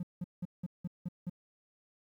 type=tone bursts; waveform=triangle; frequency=176.8 Hz; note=F3; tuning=22 cents sharp; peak=-31 dBFS; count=7; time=0-1.297 s; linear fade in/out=5 ms; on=31 ms; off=180 ms; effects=tanh soft clip ceiling -28 dBFS + 12-bit